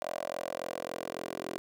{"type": "tone with high-pass filter sweep", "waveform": "10% pulse", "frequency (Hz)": 43.6, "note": "F1", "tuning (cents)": -2, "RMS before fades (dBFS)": -38, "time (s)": [0.02, 1.58], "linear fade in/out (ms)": 0, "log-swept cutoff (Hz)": [610, 390], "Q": 4.4, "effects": []}